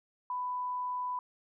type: tone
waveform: sine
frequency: 995 Hz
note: B5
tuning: 13 cents sharp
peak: -32 dBFS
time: 0.3-1.19 s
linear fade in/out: 2 ms
effects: none